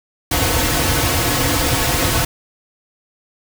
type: noise with comb filter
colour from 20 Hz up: pink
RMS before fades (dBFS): -17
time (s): 0.31-2.25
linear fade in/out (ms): 5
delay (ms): 5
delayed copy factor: -1
effects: none